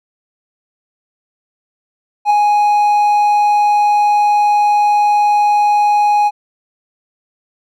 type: tone with ADSR envelope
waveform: triangle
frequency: 830.6 Hz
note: G#5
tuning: in tune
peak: -4 dBFS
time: 2.25-6.31 s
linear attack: 54 ms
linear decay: 3 ms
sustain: -3 dB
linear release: 41 ms
effects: none